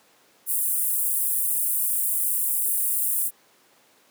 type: high-pass noise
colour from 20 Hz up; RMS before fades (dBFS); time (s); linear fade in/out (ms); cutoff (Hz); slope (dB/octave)
pink; -24; 0.46-3.31; 50; 9000; 48
effects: pink hiss -58 dBFS RMS until 4.1 s + high-pass 300 Hz 12 dB/octave